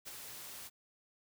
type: noise with ADSR envelope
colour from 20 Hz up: white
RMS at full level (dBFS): -43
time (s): 0.05-0.7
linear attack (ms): 33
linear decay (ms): 6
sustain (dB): -5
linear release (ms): 33
effects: none